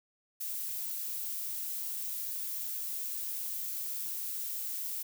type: noise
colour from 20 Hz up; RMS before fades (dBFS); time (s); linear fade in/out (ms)
violet; -37; 0.4-5.03; 10
effects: none